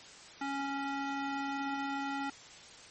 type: tone with band-pass filter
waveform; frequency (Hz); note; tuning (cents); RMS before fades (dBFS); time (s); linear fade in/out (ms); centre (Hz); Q
square; 277.2; C#4; 0; -36; 0.41-2.3; 5; 1200; 0.8
effects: white hiss -52 dBFS RMS until 2.9 s + MP3 32 kbps